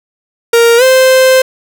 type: tone with pitch glide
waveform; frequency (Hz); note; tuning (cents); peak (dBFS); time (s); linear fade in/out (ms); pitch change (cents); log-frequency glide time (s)
45% pulse; 466.2 to 520.3; A#4 to C5; 0 to -10; -4; 0.53-1.42; 5; +190; 0.77-0.83
effects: none